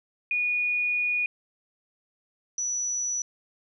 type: tone pair in turn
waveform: sine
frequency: 2455 / 5914 Hz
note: D#7 / F#8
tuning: -24 / -2 cents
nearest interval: octave + minor third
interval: 1522 cents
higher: second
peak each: -23 / -26 dBFS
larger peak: first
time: 0.31-1.26 / 2.58-3.22 s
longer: first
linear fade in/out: 2 ms
effects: none